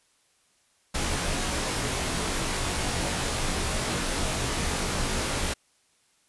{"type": "noise with comb filter", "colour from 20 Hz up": "pink", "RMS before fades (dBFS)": -28, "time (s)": [0.94, 5.54], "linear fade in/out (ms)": 10, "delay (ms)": 20, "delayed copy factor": -1, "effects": ["white hiss -66 dBFS RMS until 6.28 s", "resampled to 24000 Hz"]}